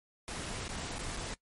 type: noise with dropouts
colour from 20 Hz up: pink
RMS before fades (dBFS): -39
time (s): 0.28-1.34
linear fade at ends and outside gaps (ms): 0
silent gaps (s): 0.458-0.461 / 0.68-0.691 / 0.983-0.991 / 1.166-1.172
effects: noise-tail reverb RT60 0.1 s tail -20 dB re dry + MP3 48 kbps